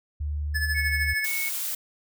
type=tone with pitch glide; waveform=sine; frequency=74 to 74.69 Hz; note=D2 to D2; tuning=+14 to +30 cents; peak=-26 dBFS; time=0.2-1.14 s; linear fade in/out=10 ms; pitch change=+16 cents; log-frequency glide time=0.65-1.02 s
type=tone with tremolo; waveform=square; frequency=1726 Hz; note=A6; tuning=34 cents flat; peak=-24 dBFS; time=0.54-1.26 s; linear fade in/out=20 ms; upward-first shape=sine; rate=13 Hz; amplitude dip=60%
type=tone; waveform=sine; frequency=2200 Hz; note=C#7; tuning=14 cents flat; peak=-28 dBFS; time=0.74-1.5 s; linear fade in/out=20 ms
type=noise; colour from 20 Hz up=blue; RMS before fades=-30 dBFS; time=1.24-1.75 s; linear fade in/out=5 ms
effects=none